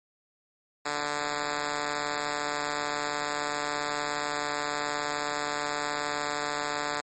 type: tone with high-pass filter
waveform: 5% pulse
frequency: 146.83 Hz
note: D3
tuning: in tune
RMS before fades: -31 dBFS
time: 0.85-7.01 s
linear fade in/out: 10 ms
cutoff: 300 Hz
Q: 0.51
effects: MP3 32 kbps